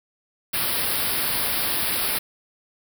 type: band-stop noise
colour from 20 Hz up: white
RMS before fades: -24 dBFS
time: 0.53-2.19 s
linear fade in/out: 10 ms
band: 5200 to 9200 Hz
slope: 96 dB/octave
effects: none